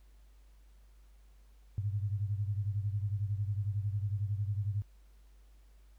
sine beating tone pair, 99.8 / 110.8 Hz, G2 / A2, +32 / +13 cents, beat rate 11 Hz, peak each -32 / -37 dBFS, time 1.78-4.82 s, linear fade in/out 0 ms, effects added 50 Hz sine -56 dBFS peak until 5.98 s + pink hiss -72 dBFS RMS until 5.98 s

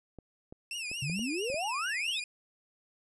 clicks, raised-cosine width 2 ms, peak -32 dBFS, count 7, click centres 0.187 / 0.525 / 0.915 / 1.098 / 1.193 / 1.501 / 1.543 s
sawtooth tone with vibrato, 2637 Hz, E7, in tune, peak -32 dBFS, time 0.71-2.24 s, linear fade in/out 2 ms, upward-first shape triangle, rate 4.5 Hz, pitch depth 180 cents each way
sine exponential sweep, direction up, 128.2 to 3951 Hz, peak -32 dBFS, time 1.02-2.2 s, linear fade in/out 5 ms
effects resampled to 24000 Hz

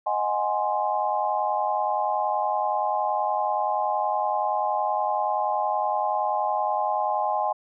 sine chord, Ab dominant seventh, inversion second, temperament equal, 622.3 / 740 / 830.6 / 1046.5 Hz, Eb5 / Gb5 / Ab5 / C6, 0 / 0 / 0 / 0 cents, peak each -29 / -29 / -25 / -29 dBFS, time 0.06-7.53 s, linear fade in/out 10 ms, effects none

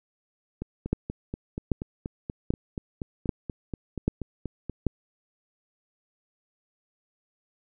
two click trains, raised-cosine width 3 ms, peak -10 / -19 dBFS, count 6 / 18, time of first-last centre 0.93-4.867 / 0.62-4.697 s, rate 1.27 / 4.17 Hz, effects none

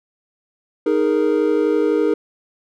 triangle chord, D# suspended fourth, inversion none, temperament just, 311.1 / 414.8 / 466.7 Hz, D#4 / G#4 / A#4, 0 / -2 / +2 cents, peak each -17 dBFS, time 0.86-2.14 s, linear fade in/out 5 ms, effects none

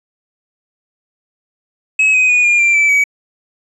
triangle tone with pitch steps, 2565 / 2514 / 2463 / 2414 / 2366 / 2318 / 2272 Hz, E7 / D#7 / D#7 / D7 / D7 / D7 / C#7, -48 / +17 / -18 / +47 / +12 / -23 / +42 cents, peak -7 dBFS, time 1.99-3.04 s, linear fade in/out 5 ms, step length 150 ms, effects resampled to 24000 Hz

